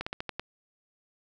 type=slowing click train; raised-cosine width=0.3 ms; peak=-17 dBFS; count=6; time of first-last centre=0.01-0.396 s; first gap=55 ms; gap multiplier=1.17; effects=none